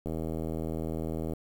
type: click train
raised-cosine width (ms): 2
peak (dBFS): -21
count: 103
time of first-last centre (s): 0.06-1.335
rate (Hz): 80
effects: 8-bit